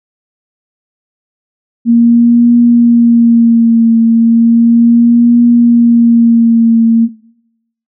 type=tone with vibrato; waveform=sine; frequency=233.1 Hz; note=A#3; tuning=in tune; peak=-3 dBFS; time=1.85-7.09 s; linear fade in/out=50 ms; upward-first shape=triangle; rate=0.35 Hz; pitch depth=40 cents each way; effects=noise-tail reverb RT60 0.8 s tail -20 dB re dry